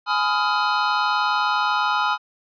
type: chord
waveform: square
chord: F half-diminished seventh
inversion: first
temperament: just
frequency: 838.1 / 1005.8 / 1257.2 / 1396.9 Hz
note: Ab5 / Cb6 / Eb6 / F6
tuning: +16 / +31 / +18 / 0 cents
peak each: -25 dBFS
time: 0.06-2.18 s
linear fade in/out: 50 ms
effects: resampled to 11025 Hz